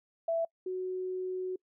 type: tone pair in turn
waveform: sine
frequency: 663 / 370 Hz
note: E5 / F#4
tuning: +10 / 0 cents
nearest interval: minor seventh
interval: 1010 cents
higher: first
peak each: -27 / -32 dBFS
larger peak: first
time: 0.28-0.45 / 0.66-1.56 s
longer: second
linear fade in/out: 5 ms
effects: noise-tail reverb RT60 0.1 s tail -26 dB re dry